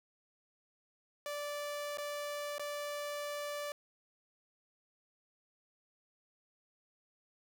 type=tone with dropouts; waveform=sawtooth; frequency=584 Hz; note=D5; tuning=10 cents flat; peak=-34 dBFS; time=1.26-3.72 s; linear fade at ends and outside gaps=1 ms; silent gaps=1.973-1.983 / 2.582-2.595 s; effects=none